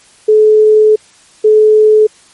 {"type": "tone bursts at uneven times", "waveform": "sine", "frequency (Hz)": 429.8, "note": "A4", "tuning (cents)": -41, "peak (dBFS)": -3, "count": 2, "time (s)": [[0.28, 0.96], [1.44, 2.07]], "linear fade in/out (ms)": 10, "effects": ["white hiss -44 dBFS RMS until 2.33 s", "MP3 48 kbps"]}